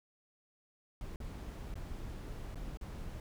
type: noise with dropouts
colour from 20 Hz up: brown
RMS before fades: -43 dBFS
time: 1.01-3.2 s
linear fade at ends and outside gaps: 1 ms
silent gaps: 1.16-1.202 / 1.741-1.755 / 2.546-2.556 / 2.772-2.811 s
effects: none